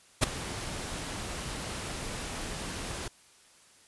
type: noise with ADSR envelope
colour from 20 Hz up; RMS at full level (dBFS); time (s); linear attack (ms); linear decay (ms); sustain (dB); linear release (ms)
pink; -20; 0.21-3.08; 23; 11; -17; 3
effects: white hiss -59 dBFS RMS until 3.87 s + resampled to 24000 Hz